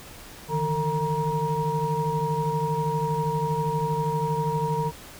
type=tone cluster; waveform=sine; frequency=147.9 / 160.4 / 453.7 / 947 Hz; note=D3 / E3 / A#4 / A#5; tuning=+13 / -47 / -47 / +27 cents; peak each=-29 / -29 / -29 / -27 dBFS; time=0.48-4.92 s; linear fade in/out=50 ms; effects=pink hiss -44 dBFS RMS until 5.19 s